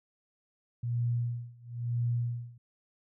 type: tone with tremolo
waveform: sine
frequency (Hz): 119.4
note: A#2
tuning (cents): +42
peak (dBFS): -26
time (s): 0.83-2.58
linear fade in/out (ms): 5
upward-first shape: sine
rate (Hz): 1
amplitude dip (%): 95
effects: none